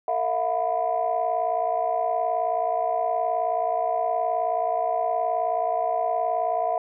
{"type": "tone cluster", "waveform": "sine", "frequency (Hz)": [454.3, 659, 718, 993], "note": ["A#4", "E5", "F5", "B5"], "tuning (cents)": [-45, -1, 48, 9], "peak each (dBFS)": [-33, -25, -24, -32], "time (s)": [0.08, 6.78], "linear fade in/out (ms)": 2, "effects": ["tanh soft clip ceiling -13 dBFS"]}